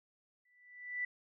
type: tone with exponential growth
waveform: sine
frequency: 1975.5 Hz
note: B6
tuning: in tune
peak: -32 dBFS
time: 0.45-1.05 s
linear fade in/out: 5 ms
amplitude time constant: 130 ms
effects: none